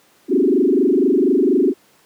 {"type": "tone with frequency modulation", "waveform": "sine", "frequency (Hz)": 322.1, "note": "E4", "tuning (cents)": -40, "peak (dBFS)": -11, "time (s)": [0.28, 1.74], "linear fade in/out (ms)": 50, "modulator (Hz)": 24.2, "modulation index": 3.2, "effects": ["pink hiss -54 dBFS RMS until 2.05 s", "high-pass 200 Hz 12 dB/octave"]}